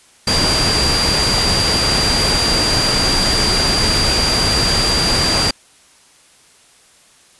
sine tone in noise, 4744 Hz, D8, 17 cents sharp, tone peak -16 dBFS, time 0.27-5.51 s, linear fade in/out 5 ms, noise pink, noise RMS -17 dBFS, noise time 0.27-5.51 s, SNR -2 dB, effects white hiss -49 dBFS RMS until 7.39 s + resampled to 24000 Hz

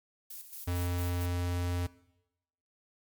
violet noise with tremolo, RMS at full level -43 dBFS, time 0.3-1.26 s, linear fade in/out 5 ms, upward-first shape square, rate 4.4 Hz, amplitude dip 60%
square tone, 88.3 Hz, F2, 20 cents sharp, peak -30 dBFS, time 0.67-1.87 s, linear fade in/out 10 ms
effects noise-tail reverb RT60 0.9 s tail -20 dB re dry + MP3 96 kbps

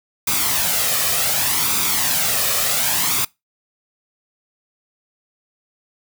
white noise with flanger, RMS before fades -19 dBFS, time 0.27-3.25 s, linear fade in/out 5 ms, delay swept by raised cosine 0.82 to 1.66 ms, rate 0.67 Hz, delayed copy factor +0.55, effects noise-tail reverb RT60 0.2 s tail -23 dB re dry + high-pass 80 Hz 12 dB/octave

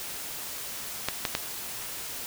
clicks, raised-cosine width 0.2 ms, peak -8 dBFS, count 3, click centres 1.086 / 1.252 / 1.351 s, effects white hiss -37 dBFS RMS until 2.26 s

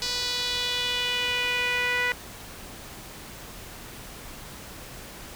sawtooth tone with band-pass filter sweep, 492 Hz, B4, 7 cents flat, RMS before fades -27 dBFS, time 0.02-2.12 s, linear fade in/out 0 ms, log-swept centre 4700 to 2000 Hz, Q 3, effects pink hiss -42 dBFS RMS until 5.35 s

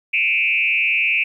sine tone with frequency modulation, 2475 Hz, D#7, 10 cents flat, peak -15 dBFS, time 0.13-1.24 s, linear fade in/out 10 ms, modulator 160 Hz, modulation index 1.4, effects 9-bit

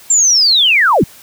sine linear sweep, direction down, 7459 to 95.6 Hz, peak -7 dBFS, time 0.1-1.04 s, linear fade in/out 5 ms, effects white hiss -40 dBFS RMS until 1.22 s

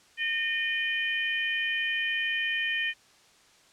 harmonic tone, 611 Hz, D#5, 32 cents flat, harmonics 3 / 4 / 5, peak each -29 / -31 / -33 dBFS, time 0.17-2.94 s, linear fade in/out 50 ms, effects white hiss -59 dBFS RMS until 3.72 s + low-pass 7000 Hz 12 dB/octave

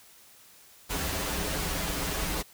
pink noise with comb filter, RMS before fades -31 dBFS, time 0.89-2.43 s, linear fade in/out 20 ms, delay 8.5 ms, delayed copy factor -0.8, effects white hiss -55 dBFS RMS until 2.53 s

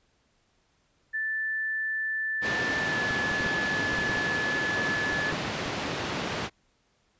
sine tone with pitch glide, 1760 to 1720.8 Hz, A6 to A6, 0 to -39 cents, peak -27 dBFS, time 1.13-5.32 s, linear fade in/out 20 ms, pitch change -39 cents, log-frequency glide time 2.8-3.01 s
pink band-pass noise, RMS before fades -32 dBFS, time 2.41-6.5 s, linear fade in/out 50 ms, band 140 to 4200 Hz, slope 12 dB/octave
clicks, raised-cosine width 3 ms, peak -24 dBFS, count 11, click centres 3.109 / 3.314 / 3.408 / 3.463 / 3.933 / 3.987 / 4.096 / 4.172 / 5.131 / 5.326 / 5.661 s
effects pink hiss -69 dBFS RMS until 7.19 s + resampled to 16000 Hz

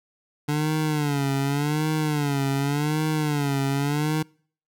25% pulse tone with vibrato, 146.3 Hz, D3, 6 cents flat, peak -18 dBFS, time 0.48-4.23 s, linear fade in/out 10 ms, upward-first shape sine, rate 0.87 Hz, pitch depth 110 cents each way, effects noise-tail reverb RT60 0.5 s tail -26 dB re dry

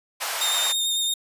pink high-pass noise, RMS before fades -28 dBFS, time 0.2-0.73 s, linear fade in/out 20 ms, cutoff 680 Hz, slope 24 dB/octave
sawtooth tone with vibrato, 3669 Hz, A#7, 28 cents flat, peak -19 dBFS, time 0.41-1.14 s, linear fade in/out 5 ms, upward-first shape sine, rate 9 Hz, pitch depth 19 cents each way
effects resampled to 32000 Hz

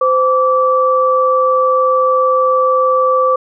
sine tone pair together, 515.9 / 1159 Hz, C5 / D6, -24 / -23 cents, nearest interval octave + major second, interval 1401 cents, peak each -12 dBFS, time 0.01-3.36 s, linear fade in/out 5 ms, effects none

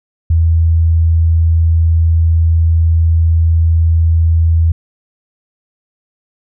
sine tone, 82.1 Hz, E2, 6 cents flat, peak -7 dBFS, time 0.3-4.72 s, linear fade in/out 5 ms, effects none

